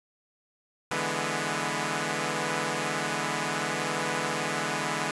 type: chord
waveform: 5% pulse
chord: E dominant seventh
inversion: third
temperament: equal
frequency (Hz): 146.83 / 164.81 / 207.7 / 246.9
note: D3 / E3 / G#3 / B3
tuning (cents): 0 / 0 / 0 / 0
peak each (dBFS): -22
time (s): 0.91-5.11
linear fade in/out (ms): 2
effects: resampled to 24000 Hz